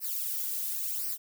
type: noise with flanger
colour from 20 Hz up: violet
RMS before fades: -33 dBFS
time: 0-1.18 s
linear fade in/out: 50 ms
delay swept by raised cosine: 0.28 to 2.38 ms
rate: 0.94 Hz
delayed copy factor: -1
effects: none